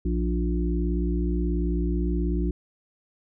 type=harmonic tone with a mistuned harmonic; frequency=58.6 Hz; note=A#1; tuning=10 cents sharp; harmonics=1 / 3 / 5 / 6; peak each=-24 / -29 / -31 / -32 dBFS; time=0.05-2.51 s; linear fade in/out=5 ms; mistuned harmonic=1; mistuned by=+27 cents; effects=none